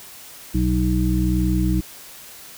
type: harmonic tone with a mistuned harmonic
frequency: 61.5 Hz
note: B1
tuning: 7 cents flat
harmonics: 1 / 2 / 3 / 5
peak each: -20 / -25 / -22 / -23 dBFS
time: 0.54-1.81 s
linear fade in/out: 10 ms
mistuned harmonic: 5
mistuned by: +35 cents
effects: white hiss -41 dBFS RMS until 2.57 s